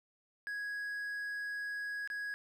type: tone with dropouts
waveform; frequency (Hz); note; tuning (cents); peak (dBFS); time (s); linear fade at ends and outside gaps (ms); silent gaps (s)
triangle; 1661.2; G#6; 0; -35; 0.47-2.34; 0; 2.075-2.101
effects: none